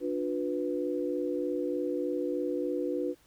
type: chord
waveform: sine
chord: B diminished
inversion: first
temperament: equal with one note detuned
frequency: 293.7 / 357 / 493.9 Hz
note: D4 / F4 / B4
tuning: 0 / +38 / 0 cents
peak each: -33 dBFS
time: 0-3.15 s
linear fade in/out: 50 ms
effects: pink hiss -63 dBFS RMS until 3.26 s